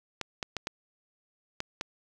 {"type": "clicks", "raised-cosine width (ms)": 0.2, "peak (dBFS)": -15, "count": 6, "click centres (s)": [0.213, 0.428, 0.567, 0.671, 1.604, 1.811], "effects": []}